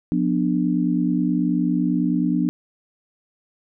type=chord; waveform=sine; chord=B diminished; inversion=second; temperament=just; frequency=177.8 / 246.9 / 296.3 Hz; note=F3 / B3 / D4; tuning=+31 / 0 / +15 cents; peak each=-22 dBFS; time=0.12-2.49 s; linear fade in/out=0 ms; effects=none